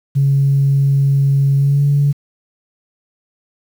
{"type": "tone with pitch glide", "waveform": "sine", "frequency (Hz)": [138.59, 142.73], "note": ["C#3", "D3"], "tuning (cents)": [0, -49], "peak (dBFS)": -9, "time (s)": [0.15, 2.13], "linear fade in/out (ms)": 20, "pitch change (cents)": 51, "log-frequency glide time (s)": [1.56, 1.84], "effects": ["tanh soft clip ceiling -5 dBFS", "7-bit"]}